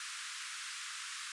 pink band-pass noise, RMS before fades -44 dBFS, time 0-1.32 s, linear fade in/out 2 ms, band 1200 to 10000 Hz, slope 48 dB/octave, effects resampled to 24000 Hz

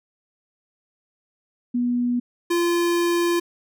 sine / square tone pair in turn, 243.5 / 344.6 Hz, B3 / F4, -24 / -23 cents, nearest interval tritone, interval 601 cents, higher second, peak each -19 dBFS, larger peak neither, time 1.74-2.2 / 2.5-3.4 s, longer second, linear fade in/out 10 ms, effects none

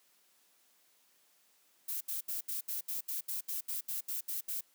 violet noise bursts, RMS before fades -37 dBFS, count 14, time 1.88-4.61 s, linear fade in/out 10 ms, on 130 ms, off 70 ms, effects white hiss -69 dBFS RMS until 4.74 s + high-pass 200 Hz 12 dB/octave

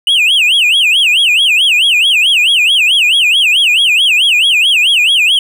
triangle tone with vibrato, 2842 Hz, F7, 30 cents sharp, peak -5 dBFS, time 0.07-5.39 s, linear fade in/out 2 ms, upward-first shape sine, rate 4.6 Hz, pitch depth 280 cents each way, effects none

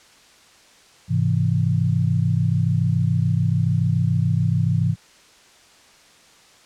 sine chord, Ab augmented, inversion none, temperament equal, 103.83 / 130.81 / 164.81 Hz, Ab2 / C3 / E3, 0 / 0 / 0 cents, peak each -21 dBFS, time 1.08-4.96 s, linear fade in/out 50 ms, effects white hiss -51 dBFS RMS until 6.65 s + low-pass 7000 Hz 12 dB/octave

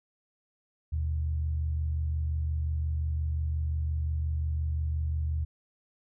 sine tone pair together, 77.78 / 123.47 Hz, D#2 / B2, 0 / 0 cents, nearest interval minor sixth, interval 800 cents, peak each -27 / -38 dBFS, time 0.92-5.45 s, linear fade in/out 10 ms, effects none

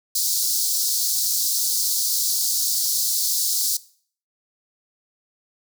pink high-pass noise, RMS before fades -22 dBFS, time 0.15-3.77 s, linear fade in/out 5 ms, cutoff 4300 Hz, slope 48 dB/octave, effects noise-tail reverb RT60 0.5 s tail -19 dB re dry

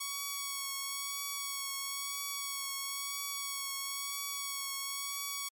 5% pulse tone with vibrato, 1116 Hz, C#6, 11 cents sharp, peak -24 dBFS, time 0-5.49 s, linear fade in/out 10 ms, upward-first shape triangle, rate 1 Hz, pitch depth 24 cents each way, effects MP3 96 kbps

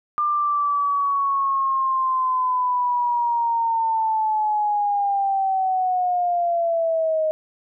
sine linear sweep, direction down, 1198 to 622.3 Hz, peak -18 dBFS, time 0.18-7.31 s, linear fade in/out 0 ms, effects none

